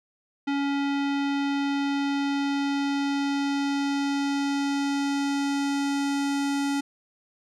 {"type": "tone with low-pass filter sweep", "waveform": "square", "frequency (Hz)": 280.7, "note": "C#4", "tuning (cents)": 22, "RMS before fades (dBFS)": -26, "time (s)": [0.47, 6.81], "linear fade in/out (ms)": 10, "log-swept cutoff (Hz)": [3200, 8400], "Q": 1.1, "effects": []}